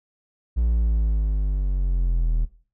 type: linear sweep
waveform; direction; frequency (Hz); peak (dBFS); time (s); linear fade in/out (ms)
triangle; down; 59 to 39.21; -16; 0.56-2.46; 20
effects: noise-tail reverb RT60 0.4 s tail -17 dB re dry